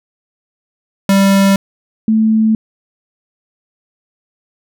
square / sine tone pair in turn, 196 / 219.7 Hz, G3 / A3, 0 / -2 cents, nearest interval major second, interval 198 cents, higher second, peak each -8 dBFS, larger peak neither, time 1.09-1.56 / 2.08-2.55 s, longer neither, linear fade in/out 2 ms, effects none

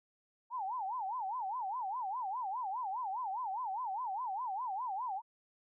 sine tone with vibrato, 880 Hz, A5, in tune, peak -35 dBFS, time 0.5-5.22 s, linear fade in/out 50 ms, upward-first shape sine, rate 4.9 Hz, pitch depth 270 cents each way, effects none

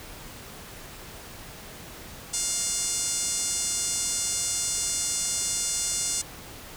5% pulse tone with band-pass filter, 706 Hz, F5, 19 cents sharp, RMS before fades -28 dBFS, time 2.33-6.22 s, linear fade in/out 10 ms, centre 7900 Hz, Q 2.1, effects pink hiss -43 dBFS RMS until 6.76 s

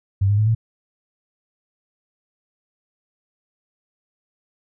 sine tone with pitch steps, 98 / 102.58 / 107.36 / 112.38 Hz, G2 / G#2 / A2 / A2, 0 / -21 / -42 / +37 cents, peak -14 dBFS, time 0.21-0.55 s, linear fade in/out 10 ms, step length 85 ms, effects none

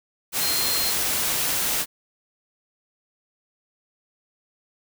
sine tone in noise, 4186 Hz, C8, in tune, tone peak -26 dBFS, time 0.39-0.94 s, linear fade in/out 50 ms, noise white, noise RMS -24 dBFS, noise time 0.32-1.86 s, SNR -5 dB, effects none

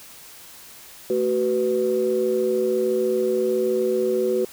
sine tone cluster, 220.3 / 375.5 / 496.9 Hz, A3 / F#4 / B4, +2 / +26 / +11 cents, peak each -29 / -20 / -23 dBFS, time 1.1-4.45 s, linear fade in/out 2 ms, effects tanh soft clip ceiling -10 dBFS + white hiss -44 dBFS RMS until 4.52 s

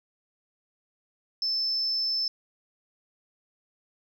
sine tone, 5274 Hz, E8, in tune, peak -24 dBFS, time 1.42-2.28 s, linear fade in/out 2 ms, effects tanh soft clip ceiling -20 dBFS

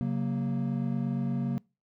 triangle chord, F# major, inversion second, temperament equal with one note detuned, 135.82 / 185 / 233.1 Hz, C#3 / F#3 / A#3, -35 / 0 / 0 cents, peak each -29 / -31 / -29 dBFS, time 0.01-1.58 s, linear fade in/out 0 ms, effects noise-tail reverb RT60 0.3 s tail -26 dB re dry

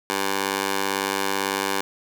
15% pulse tone with high-pass filter, 98 Hz, G2, in tune, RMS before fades -25 dBFS, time 0.1-1.81 s, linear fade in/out 0 ms, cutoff 560 Hz, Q 0.72, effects none

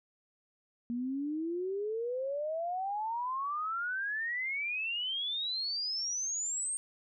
sine exponential sweep, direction up, 233.8 to 8660 Hz, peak -32 dBFS, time 0.9-6.77 s, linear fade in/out 0 ms, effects none

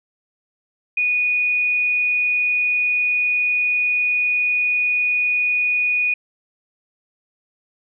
sine tone, 2467 Hz, D#7, 15 cents flat, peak -16 dBFS, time 0.97-6.14 s, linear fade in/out 5 ms, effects none

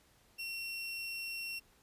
30% pulse tone, 2726 Hz, F7, 43 cents flat, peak -36 dBFS, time 0.38-1.6 s, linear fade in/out 20 ms, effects pink hiss -67 dBFS RMS until 1.82 s + resampled to 32000 Hz

